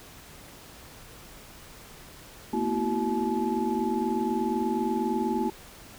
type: tone cluster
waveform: sine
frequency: 224.9 / 245 / 328.9 / 377.1 / 859 Hz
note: A3 / B3 / E4 / F#4 / A5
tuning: +38 / -14 / -4 / +33 / -42 cents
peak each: -31 dBFS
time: 2.53-5.5 s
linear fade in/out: 5 ms
effects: pink hiss -48 dBFS RMS until 5.98 s